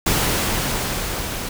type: noise with level ramp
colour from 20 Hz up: pink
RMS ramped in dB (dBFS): -18 to -28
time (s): 0.06-1.49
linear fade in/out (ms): 5
effects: none